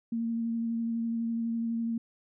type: tone with vibrato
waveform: sine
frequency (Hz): 230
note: A#3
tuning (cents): -23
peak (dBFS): -28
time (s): 0.12-1.98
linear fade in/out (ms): 5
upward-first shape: sine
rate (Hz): 12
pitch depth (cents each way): 14
effects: none